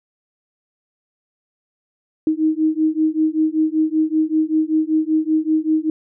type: beating tone pair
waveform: sine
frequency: 311.2 / 316.4 Hz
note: D#4 / D#4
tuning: 0 / +29 cents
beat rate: 5.2 Hz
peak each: -18 dBFS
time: 2.27-5.9 s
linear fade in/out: 2 ms
effects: none